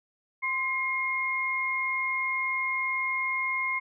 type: tone pair together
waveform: sine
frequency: 1041.8 / 2141 Hz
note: C6 / C7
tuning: -8 / +39 cents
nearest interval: octave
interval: 1247 cents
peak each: -32 / -27 dBFS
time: 0.42-3.8 s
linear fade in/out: 20 ms
effects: none